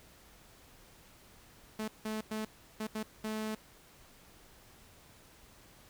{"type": "tone bursts at uneven times", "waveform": "sawtooth", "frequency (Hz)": 216.9, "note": "A3", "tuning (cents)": -25, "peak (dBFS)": -31, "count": 6, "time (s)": [[1.79, 1.88], [2.05, 2.21], [2.31, 2.45], [2.8, 2.87], [2.95, 3.03], [3.24, 3.55]], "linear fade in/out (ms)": 5, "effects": ["pink hiss -59 dBFS RMS until 5.89 s"]}